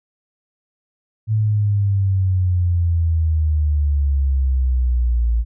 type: exponential sweep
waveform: sine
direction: down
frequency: 110 to 56.4 Hz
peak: -14 dBFS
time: 1.27-5.45 s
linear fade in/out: 50 ms
effects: none